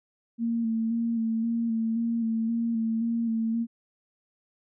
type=tone with vibrato; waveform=sine; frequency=228.2 Hz; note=A#3; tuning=37 cents flat; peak=-24 dBFS; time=0.38-3.67 s; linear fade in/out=50 ms; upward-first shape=square; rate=1.9 Hz; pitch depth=25 cents each way; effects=none